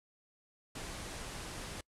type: low-pass noise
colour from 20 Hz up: pink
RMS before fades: -44 dBFS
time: 0.75-1.81 s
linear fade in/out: 5 ms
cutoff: 11000 Hz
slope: 48 dB/octave
effects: noise-tail reverb RT60 0.1 s tail -25 dB re dry